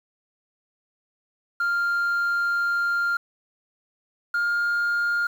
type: tone pair in turn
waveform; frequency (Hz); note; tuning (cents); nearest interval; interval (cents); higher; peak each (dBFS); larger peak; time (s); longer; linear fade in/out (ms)
sine; 1396.9 / 1410.7; F6 / F6; 0 / +17; unison; 17; second; -18; neither; 1.6-3.17 / 4.34-5.27; first; 5
effects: tanh soft clip ceiling -20 dBFS + 8-bit